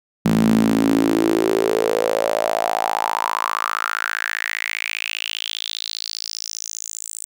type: tone with high-pass filter sweep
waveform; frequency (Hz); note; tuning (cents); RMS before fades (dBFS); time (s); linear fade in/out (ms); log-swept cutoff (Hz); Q
sawtooth; 55; A1; 0; -21; 0.25-7.25; 5; 190 to 8400; 5.9
effects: none